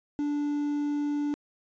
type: tone with quantisation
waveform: triangle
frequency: 291.9 Hz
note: D4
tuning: 10 cents flat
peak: -24 dBFS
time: 0.19-1.34 s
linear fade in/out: 0 ms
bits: 8
effects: resampled to 16000 Hz